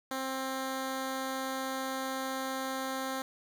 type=tone; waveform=10% pulse; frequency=264.4 Hz; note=C4; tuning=18 cents sharp; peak=-25 dBFS; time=0.11-3.22 s; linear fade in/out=2 ms; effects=none